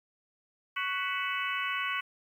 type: harmonic tone with a mistuned harmonic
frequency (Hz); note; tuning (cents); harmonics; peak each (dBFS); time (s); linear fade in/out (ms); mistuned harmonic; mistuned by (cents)
372; F#4; +9; 3 / 4 / 5 / 6 / 7 / 8; -35 / -36 / -37 / -38 / -38 / -39; 0.76-2.01; 10; 5; +100
effects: 10-bit